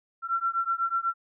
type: beating tone pair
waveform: sine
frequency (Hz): 1353 / 1361.1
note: E6 / F6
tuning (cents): +45 / -45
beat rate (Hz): 8.1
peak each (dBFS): -28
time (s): 0.22-1.14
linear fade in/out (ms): 50
effects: none